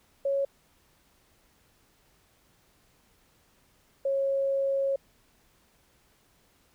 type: tone pair in turn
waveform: sine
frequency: 553 / 547 Hz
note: C#5 / C#5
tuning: -4 / -23 cents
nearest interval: unison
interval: 19 cents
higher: first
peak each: -24 dBFS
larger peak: neither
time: 0.25-0.45 / 4.05-4.96 s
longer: second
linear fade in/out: 5 ms
effects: pink hiss -65 dBFS RMS until 6.74 s